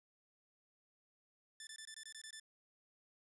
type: tone bursts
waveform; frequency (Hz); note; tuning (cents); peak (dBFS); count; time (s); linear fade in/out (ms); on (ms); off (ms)
10% pulse; 1760; A6; 0; -40; 9; 1.6-2.398; 2; 70; 21
effects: resampled to 24000 Hz